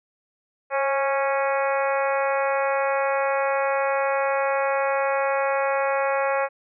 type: harmonic tone with a mistuned harmonic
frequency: 276 Hz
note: C#4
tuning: 7 cents flat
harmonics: 2 / 3 / 4 / 5 / 6 / 7 / 8 / 9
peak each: -23 / -27 / -29 / -31 / -33 / -34 / -35 / -36 dBFS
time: 0.7-6.49 s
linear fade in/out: 50 ms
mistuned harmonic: 2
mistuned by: -25 cents
effects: none